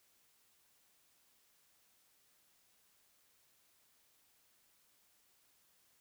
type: silence
effects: white hiss -72 dBFS RMS until 6 s